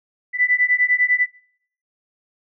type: beating tone pair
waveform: sine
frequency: 1981 / 1991 Hz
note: B6 / B6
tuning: +5 / +14 cents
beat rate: 10 Hz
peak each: -18 dBFS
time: 0.33-1.27 s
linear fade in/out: 50 ms
effects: noise-tail reverb RT60 0.6 s tail -22 dB re dry